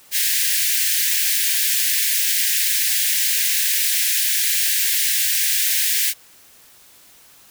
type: high-pass noise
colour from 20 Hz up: white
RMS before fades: -19 dBFS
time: 0.11-6.14 s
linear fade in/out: 50 ms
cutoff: 1600 Hz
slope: 96 dB/octave
effects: white hiss -49 dBFS RMS until 7.5 s